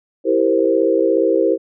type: chord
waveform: sine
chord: C dominant seventh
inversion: first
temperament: equal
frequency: 329.6 / 392 / 466.2 / 523.3 Hz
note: E4 / G4 / Bb4 / C5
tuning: 0 / 0 / 0 / 0 cents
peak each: -18 dBFS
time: 0.24-1.58 s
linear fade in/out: 50 ms
effects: none